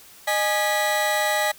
35% pulse tone cluster, 612 / 831 / 1952 Hz, D#5 / G#5 / B6, -29 / +1 / -21 cents, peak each -23 dBFS, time 0.27-1.52 s, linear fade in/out 10 ms, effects white hiss -48 dBFS RMS until 1.58 s

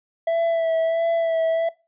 triangle tone with vibrato, 660 Hz, E5, 2 cents sharp, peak -16 dBFS, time 0.27-1.69 s, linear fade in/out 5 ms, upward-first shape sine, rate 1.5 Hz, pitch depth 24 cents each way, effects noise-tail reverb RT60 0.3 s tail -22 dB re dry + resampled to 8000 Hz

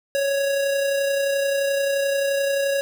square tone with amplitude modulation, 555 Hz, C#5, 2 cents sharp, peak -19 dBFS, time 0.15-2.81 s, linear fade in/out 0 ms, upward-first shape sine, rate 31.5 Hz, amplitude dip 30%, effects 8-bit

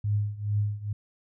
sine tone with tremolo, 103.83 Hz, G#2, in tune, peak -21 dBFS, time 0.04-0.93 s, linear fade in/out 5 ms, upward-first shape triangle, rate 2.3 Hz, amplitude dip 90%, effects none

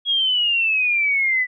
sine exponential sweep, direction down, 3322 to 1975.5 Hz, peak -16 dBFS, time 0.05-1.47 s, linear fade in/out 50 ms, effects none

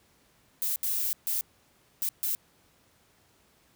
violet noise bursts at uneven times, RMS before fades -29 dBFS, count 5, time 0.62-0.76 / 0.83-1.13 / 1.27-1.41 / 2.02-2.09 / 2.23-2.35 s, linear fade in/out 0 ms, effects pink hiss -64 dBFS RMS until 3.75 s + high-pass 60 Hz 12 dB/octave

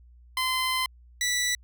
15% pulse tone pair in turn, 1031 / 1967.2 Hz, C6 / B6, -26 / -7 cents, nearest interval major seventh, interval 1119 cents, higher second, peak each -18 dBFS, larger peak neither, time 0.37-0.86 / 1.21-1.55 s, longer first, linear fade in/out 2 ms, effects added 60 Hz sine -50 dBFS peak until 1.63 s

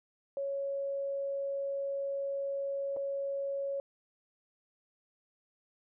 sine tone with dropouts, 554.4 Hz, C#5, in tune, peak -32 dBFS, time 0.37-3.8 s, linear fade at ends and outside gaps 1 ms, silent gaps 2.964-2.969 s, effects none

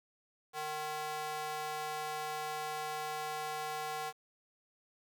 square tone with high-pass filter, 153.1 Hz, D#3, 28 cents flat, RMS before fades -39 dBFS, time 0.53-4.13 s, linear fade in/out 50 ms, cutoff 730 Hz, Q 1.8, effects 10-bit

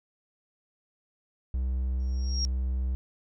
triangle tone, 63.9 Hz, C2, 40 cents flat, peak -24 dBFS, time 1.54-2.95 s, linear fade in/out 0 ms
sine tone with exponential growth, 5588 Hz, F8, in tune, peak -26 dBFS, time 2-2.45 s, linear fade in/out 0 ms, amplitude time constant 96 ms
effects none

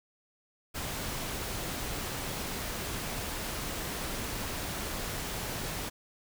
pink noise, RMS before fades -36 dBFS, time 0.74-5.9 s, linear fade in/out 20 ms, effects none

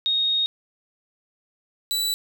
sine / sawtooth tone pair in turn, 3729 / 3951 Hz, A#7 / B7, 0 / 0 cents, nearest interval minor second, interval 100 cents, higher second, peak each -19 dBFS, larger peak neither, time 0.06-0.46 / 1.91-2.14 s, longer first, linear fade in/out 0 ms, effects none

